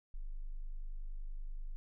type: tone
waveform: sine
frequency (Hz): 25.25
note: G#0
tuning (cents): -48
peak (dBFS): -38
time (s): 0.14-1.76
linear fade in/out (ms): 0
effects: none